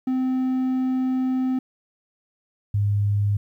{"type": "tone pair in turn", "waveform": ["triangle", "sine"], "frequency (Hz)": [258.2, 102.25], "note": ["C4", "G#2"], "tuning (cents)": [-23, -26], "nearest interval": "octave + major third", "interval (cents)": 1603, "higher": "first", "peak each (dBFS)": -18, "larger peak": "neither", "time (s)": [[0.07, 1.59], [2.74, 3.37]], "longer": "first", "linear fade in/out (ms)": 5, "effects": ["10-bit"]}